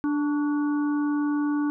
harmonic tone with a mistuned harmonic, 293.5 Hz, D4, 1 cent flat, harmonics 1 / 3 / 4 / 5, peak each -22 / -38 / -38 / -39 dBFS, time 0.04-1.7 s, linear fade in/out 0 ms, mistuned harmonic 4, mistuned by -63 cents, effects none

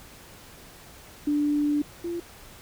sine tone pair in turn, 293.7 / 343.2 Hz, D4 / F4, 0 / -30 cents, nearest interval minor third, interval 270 cents, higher second, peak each -21 / -28 dBFS, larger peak first, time 1.27-1.82 / 2.04-2.2 s, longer first, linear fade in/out 5 ms, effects pink hiss -48 dBFS RMS until 2.61 s

